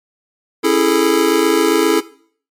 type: chord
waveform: square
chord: A major seventh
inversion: first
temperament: just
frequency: 275 / 330 / 412.5 / 440 Hz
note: C#4 / E4 / G#4 / A4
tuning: -14 / +2 / -12 / 0 cents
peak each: -21 / -16 / -18 / -17 dBFS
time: 0.63-2.01 s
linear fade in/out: 20 ms
effects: noise-tail reverb RT60 0.5 s tail -17 dB re dry + MP3 64 kbps